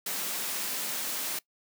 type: high-pass noise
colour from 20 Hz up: white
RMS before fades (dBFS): -33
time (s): 0.06-1.39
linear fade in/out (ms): 5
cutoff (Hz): 160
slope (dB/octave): 48
effects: noise-tail reverb RT60 0.1 s tail -21 dB re dry